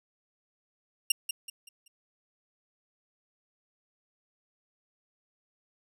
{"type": "tone with echo", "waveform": "15% pulse", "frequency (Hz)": 2794, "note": "F7", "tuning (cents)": 0, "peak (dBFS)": -13, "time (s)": [1.1, 1.12], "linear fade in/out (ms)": 5, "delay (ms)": 190, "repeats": 4, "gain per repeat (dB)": -9, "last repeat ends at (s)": 1.88, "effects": []}